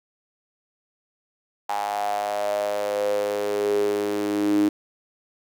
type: tone with high-pass filter sweep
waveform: sawtooth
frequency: 102.9 Hz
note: G#2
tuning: 16 cents flat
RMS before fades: -24 dBFS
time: 1.69-4.69 s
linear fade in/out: 5 ms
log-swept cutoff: 820 to 300 Hz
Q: 9.1
effects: none